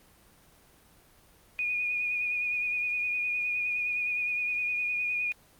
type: tone with vibrato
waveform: sine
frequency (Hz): 2456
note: D#7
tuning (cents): -23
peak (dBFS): -27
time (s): 1.59-5.32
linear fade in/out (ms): 0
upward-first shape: sine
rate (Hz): 9.7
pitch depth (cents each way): 24
effects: pink hiss -59 dBFS RMS until 5.59 s + Opus 24 kbps